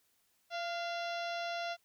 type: harmonic tone with a mistuned harmonic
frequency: 685 Hz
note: F5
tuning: 34 cents flat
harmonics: 1 / 2 / 3 / 4 / 5 / 6 / 7 / 8 / 9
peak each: -37 / -43 / -48 / -47 / -48 / -50 / -54 / -54 / -59 dBFS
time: 0.5-1.77 s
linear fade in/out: 50 ms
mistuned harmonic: 2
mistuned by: +46 cents
effects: white hiss -74 dBFS RMS until 1.84 s

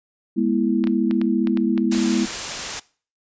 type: chord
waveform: sine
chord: E major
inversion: first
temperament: equal with one note detuned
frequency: 207.7 / 242.6 / 329.6 Hz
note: G#3 / B3 / E4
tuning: 0 / -31 / 0 cents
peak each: -21 / -21 / -22 dBFS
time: 0.36-2.26 s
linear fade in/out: 20 ms
type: clicks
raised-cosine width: 0.3 ms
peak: -16 dBFS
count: 8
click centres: 0.84 / 0.872 / 1.111 / 1.215 / 1.472 / 1.573 / 1.778 / 1.949 s
type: noise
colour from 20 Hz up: white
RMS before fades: -27 dBFS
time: 1.91-2.8 s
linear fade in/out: 10 ms
effects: noise-tail reverb RT60 0.4 s tail -21 dB re dry + resampled to 16000 Hz

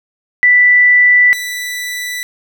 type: tone pair in turn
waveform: sine / sawtooth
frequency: 1975.5 / 1975.5 Hz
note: B6 / B6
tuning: 0 / 0 cents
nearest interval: unison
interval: 0 cents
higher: neither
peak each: -5 / -16 dBFS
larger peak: first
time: 0.43-1.33 / 1.33-2.23 s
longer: neither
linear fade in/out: 0 ms
effects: none

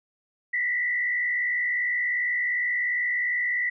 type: tone with frequency modulation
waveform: sine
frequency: 1968 Hz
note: B6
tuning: 7 cents flat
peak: -23 dBFS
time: 0.53-3.7 s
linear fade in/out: 10 ms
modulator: 62.8 Hz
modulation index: 0.92
effects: none

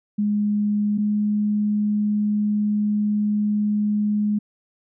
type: tone pair in turn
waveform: sine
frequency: 207.7 / 209 Hz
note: G#3 / G#3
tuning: 0 / +11 cents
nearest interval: unison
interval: 11 cents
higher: second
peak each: -18 dBFS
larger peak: neither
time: 0.18-0.98 / 0.98-4.39 s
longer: second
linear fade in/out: 10 ms
effects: none

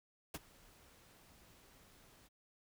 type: noise with ADSR envelope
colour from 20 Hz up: pink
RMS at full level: -41 dBFS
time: 0.34-2.29 s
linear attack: 7 ms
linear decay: 33 ms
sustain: -23 dB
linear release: 27 ms
effects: none

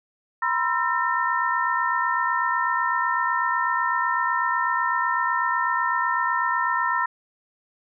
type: tone cluster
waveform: sine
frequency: 962 / 1030 / 1339 / 1819 Hz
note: B5 / C6 / E6 / A#6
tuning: -46 / -28 / +27 / -43 cents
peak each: -26 dBFS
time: 0.42-7.06 s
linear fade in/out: 5 ms
effects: none

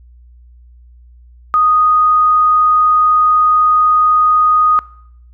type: tone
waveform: sine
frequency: 1242 Hz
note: D#6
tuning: 3 cents flat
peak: -8 dBFS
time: 1.54-4.79 s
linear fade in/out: 0 ms
effects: noise-tail reverb RT60 0.7 s tail -21 dB re dry + added 60 Hz sine -39 dBFS peak until 5.33 s

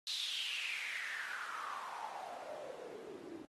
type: noise with band-pass filter sweep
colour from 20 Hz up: white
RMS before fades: -44 dBFS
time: 0.07-3.45 s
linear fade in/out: 0 ms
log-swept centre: 4000 to 300 Hz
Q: 6.5
effects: AAC 32 kbps

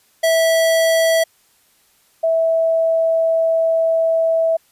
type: tone pair in turn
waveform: square / sine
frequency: 654 / 654 Hz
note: E5 / E5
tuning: -14 / -14 cents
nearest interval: unison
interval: 0 cents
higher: neither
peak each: -13 dBFS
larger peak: neither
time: 0.23-1.24 / 2.23-4.57 s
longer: second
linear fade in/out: 10 ms
effects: white hiss -57 dBFS RMS until 4.71 s + resampled to 32000 Hz

